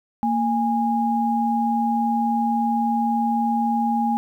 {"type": "tone pair together", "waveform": "sine", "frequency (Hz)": [230.9, 822.8], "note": ["A#3", "G#5"], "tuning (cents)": [-16, -16], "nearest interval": "octave + minor seventh", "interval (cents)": 2200, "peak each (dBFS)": -21, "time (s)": [0.23, 4.17], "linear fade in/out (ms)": 0, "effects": ["9-bit"]}